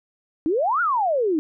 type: exponential two-way sweep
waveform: sine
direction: up then down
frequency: 293.7 to 1473 to 293.7 Hz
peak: -18 dBFS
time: 0.46-1.39 s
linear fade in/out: 0 ms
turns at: 0.81 s
effects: none